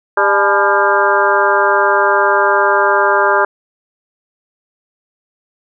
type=harmonic tone with a mistuned harmonic; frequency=200 Hz; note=G3; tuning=35 cents sharp; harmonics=2 / 3 / 4 / 5 / 6 / 7 / 8; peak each=-17 / -17 / -17 / -17 / -17 / -17 / -17 dBFS; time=0.17-3.45 s; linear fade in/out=5 ms; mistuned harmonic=4; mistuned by=+120 cents; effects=none